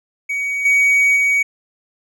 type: tone with level steps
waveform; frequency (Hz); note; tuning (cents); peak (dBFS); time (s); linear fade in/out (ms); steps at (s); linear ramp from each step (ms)
triangle; 2255; C#7; +29; -17 / -9 / -11; 0.29-1.43; 10; 0.65 / 1.16; 5
effects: none